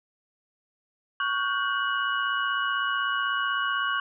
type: tone cluster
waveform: sine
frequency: 1118 / 1437 / 1553 / 2926 Hz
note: C#6 / F6 / G6 / F#7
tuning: +14 / +49 / -17 / -20 cents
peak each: -28 / -31 / -29 / -33 dBFS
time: 1.2-4 s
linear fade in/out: 2 ms
effects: none